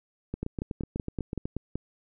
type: two click trains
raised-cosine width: 3 ms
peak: -19 / -18 dBFS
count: 10 / 8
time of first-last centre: 0.34-1.455 / 0.43-1.756 s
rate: 8.07 / 5.28 Hz
effects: none